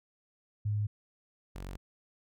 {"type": "tone pair in turn", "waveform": ["sine", "sawtooth"], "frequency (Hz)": [104.5, 46.55], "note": ["G#2", "F#1"], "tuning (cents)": [11, 11], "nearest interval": "octave + major second", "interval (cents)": 1400, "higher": "first", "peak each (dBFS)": [-28, -36], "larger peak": "first", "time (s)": [[0.65, 0.87], [1.55, 1.77]], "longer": "neither", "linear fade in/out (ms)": 10, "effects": []}